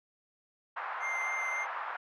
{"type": "band-pass noise", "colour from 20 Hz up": "white", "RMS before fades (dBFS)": -38, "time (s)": [0.76, 1.97], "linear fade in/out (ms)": 10, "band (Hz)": [770, 1500], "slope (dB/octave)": 24}
{"type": "tone with vibrato", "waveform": "triangle", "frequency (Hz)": 2093, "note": "C7", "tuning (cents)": 0, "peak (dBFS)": -31, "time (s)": [1, 1.67], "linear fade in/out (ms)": 50, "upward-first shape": "sine", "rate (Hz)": 3.7, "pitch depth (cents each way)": 9}
{"effects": ["resampled to 22050 Hz"]}